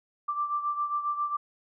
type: beating tone pair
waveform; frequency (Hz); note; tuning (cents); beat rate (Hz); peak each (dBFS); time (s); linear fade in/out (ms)
sine; 1174.7 / 1182.1; D6 / D6; 0 / +11; 7.4; -28 / -34; 0.28-1.37; 10
effects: none